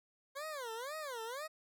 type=tone with vibrato; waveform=20% pulse; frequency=530 Hz; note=C5; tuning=22 cents sharp; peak=-36 dBFS; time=0.35-1.48 s; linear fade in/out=20 ms; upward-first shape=sine; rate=2 Hz; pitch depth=300 cents each way; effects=none